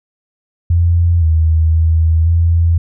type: tone with pitch steps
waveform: sine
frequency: 85.5 / 80.1 / 81 / 84 Hz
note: F2 / E2 / E2 / E2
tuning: -36 / -49 / -30 / +33 cents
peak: -8 dBFS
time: 0.7-2.78 s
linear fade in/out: 5 ms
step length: 520 ms
effects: none